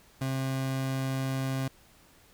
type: tone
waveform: 30% pulse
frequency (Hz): 133.1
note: C3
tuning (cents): +30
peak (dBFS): -26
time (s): 0.21-1.68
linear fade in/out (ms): 5
effects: pink hiss -59 dBFS RMS until 2.33 s